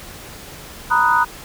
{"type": "chord", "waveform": "sine", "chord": "B major seventh", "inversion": "third", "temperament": "equal", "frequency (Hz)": [932.3, 987.8, 1244.5, 1480], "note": ["A#5", "B5", "D#6", "F#6"], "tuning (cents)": [0, 0, 0, 0], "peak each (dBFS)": -18, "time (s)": [0.9, 1.25], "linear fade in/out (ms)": 20, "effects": ["pink hiss -37 dBFS RMS until 1.44 s"]}